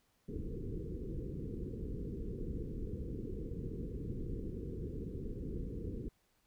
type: low-pass noise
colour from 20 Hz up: pink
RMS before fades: -41 dBFS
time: 0.28-6.09 s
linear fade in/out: 10 ms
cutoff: 480 Hz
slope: 96 dB/octave
effects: pink hiss -75 dBFS RMS until 6.46 s